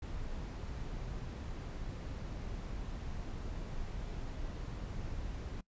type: noise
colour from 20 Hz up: brown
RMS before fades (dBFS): -41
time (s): 0.02-5.61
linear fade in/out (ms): 5
effects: noise-tail reverb RT60 0.1 s tail -22 dB re dry + resampled to 16000 Hz